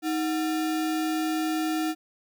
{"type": "tone with sample-and-hold", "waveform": "sine", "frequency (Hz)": 314.8, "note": "D#4", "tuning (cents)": 20, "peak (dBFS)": -24, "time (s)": [0.02, 1.95], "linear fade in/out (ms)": 50, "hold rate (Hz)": 1050, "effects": []}